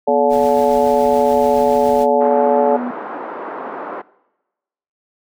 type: harmonic tone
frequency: 143.7 Hz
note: D3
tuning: 37 cents flat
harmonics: 3 / 4 / 5 / 6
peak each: -17 / -15 / -20 / -19 dBFS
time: 0.07-2.77 s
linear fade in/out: 10 ms
type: tone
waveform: sine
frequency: 245.2 Hz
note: B3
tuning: 12 cents flat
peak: -21 dBFS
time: 0.08-2.91 s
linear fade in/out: 5 ms
type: noise with tremolo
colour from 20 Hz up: pink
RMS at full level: -34 dBFS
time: 0.29-2.07 s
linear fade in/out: 50 ms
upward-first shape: sine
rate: 7.1 Hz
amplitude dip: 25%
type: band-pass noise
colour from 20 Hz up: white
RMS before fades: -28 dBFS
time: 2.2-4.02 s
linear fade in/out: 10 ms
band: 260 to 1200 Hz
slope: 24 dB/octave
effects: noise-tail reverb RT60 1.0 s tail -21 dB re dry